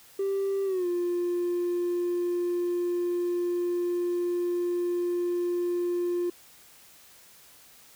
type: tone with pitch glide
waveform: triangle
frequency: 392 to 351.3 Hz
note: G4 to F4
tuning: 0 to +10 cents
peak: -22 dBFS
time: 0.19-6.3 s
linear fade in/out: 5 ms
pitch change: -190 cents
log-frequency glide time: 0.65-0.87 s
effects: tanh soft clip ceiling -21 dBFS + white hiss -54 dBFS RMS until 7.95 s